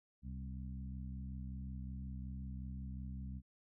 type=harmonic tone with a mistuned harmonic; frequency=65.41 Hz; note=C2; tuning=in tune; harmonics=1 / 2 / 3 / 4; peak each=-44 / -49 / -49 / -58 dBFS; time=0.22-3.42 s; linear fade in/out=50 ms; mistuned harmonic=1; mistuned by=+65 cents; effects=none

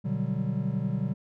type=chord; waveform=triangle; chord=G major seventh; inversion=first; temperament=equal with one note detuned; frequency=123.47 / 147.85 / 185 / 196 Hz; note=B2 / D3 / F#3 / G3; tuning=0 / +12 / 0 / 0 cents; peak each=-30 dBFS; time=0.04-1.14 s; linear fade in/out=20 ms; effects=none

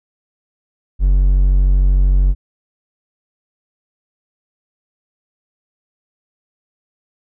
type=tone; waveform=triangle; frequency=46.61 Hz; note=F#1; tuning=13 cents sharp; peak=-7 dBFS; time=0.99-2.35 s; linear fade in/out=50 ms; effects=none

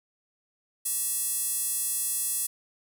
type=tone with high-pass filter; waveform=square; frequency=380 Hz; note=F#4; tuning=46 cents sharp; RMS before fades=-29 dBFS; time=0.85-2.47 s; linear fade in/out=10 ms; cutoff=9600 Hz; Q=2; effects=none

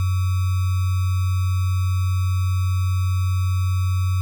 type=tone with sample-and-hold; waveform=sine; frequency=92.5 Hz; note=F#2; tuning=in tune; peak=-17 dBFS; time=0-4.21 s; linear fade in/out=0 ms; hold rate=1225 Hz; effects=none

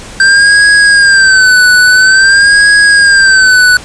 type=tone with vibrato; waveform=square; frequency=1568 Hz; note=G6; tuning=in tune; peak=-3 dBFS; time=0.2-3.77 s; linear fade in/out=2 ms; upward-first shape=sine; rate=0.49 Hz; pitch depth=94 cents each way; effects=pink hiss -28 dBFS RMS until 3.84 s + resampled to 22050 Hz

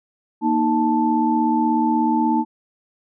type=tone cluster; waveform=sine; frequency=235.6 / 312.1 / 879 Hz; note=A#3 / D#4 / A5; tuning=+19 / +5 / -2 cents; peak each=-20 dBFS; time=0.41-2.45 s; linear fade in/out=50 ms; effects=none

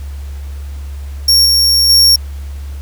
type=tone with level steps; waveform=40% pulse; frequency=5520 Hz; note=F8; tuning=21 cents flat; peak=-5 / -7 / -4 dBFS; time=1.28-2.16 s; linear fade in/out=5 ms; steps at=1.45 / 1.89 s; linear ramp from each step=10 ms; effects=added 70 Hz sine -22 dBFS peak until 2.81 s + pink hiss -42 dBFS RMS until 2.81 s

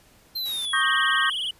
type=exponential sweep; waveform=square; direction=down; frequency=4186 to 3136 Hz; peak=-27 dBFS; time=0.35-0.82 s; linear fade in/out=10 ms
type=noise; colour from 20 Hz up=white; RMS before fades=-41 dBFS; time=0.45-0.66 s; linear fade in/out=10 ms
type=chord; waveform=sine; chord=Eb dominant seventh; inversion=third; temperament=equal with one note detuned; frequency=1108.7 / 1244.5 / 1577.1 / 1864.7 Hz; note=Db6 / Eb6 / G6 / Bb6; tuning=0 / 0 / +10 / 0 cents; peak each=-26 / -28 / -24 / -24 dBFS; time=0.73-1.3 s; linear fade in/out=5 ms
type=tone with vibrato; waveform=triangle; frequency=3136 Hz; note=G7; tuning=in tune; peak=-24 dBFS; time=0.81-1.51 s; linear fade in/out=5 ms; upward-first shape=triangle; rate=20 Hz; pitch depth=150 cents each way
effects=pink hiss -56 dBFS RMS until 1.59 s + resampled to 32000 Hz

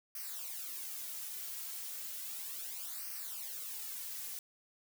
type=noise with flanger; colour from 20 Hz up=blue; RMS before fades=-43 dBFS; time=0.15-4.39 s; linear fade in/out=2 ms; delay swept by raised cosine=0.27 to 3.37 ms; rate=0.34 Hz; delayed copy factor=-0.75; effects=none

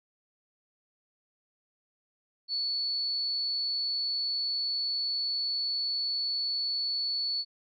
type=tone; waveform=sine; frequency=4435 Hz; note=C#8; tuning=in tune; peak=-28 dBFS; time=2.48-7.45 s; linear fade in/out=50 ms; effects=none

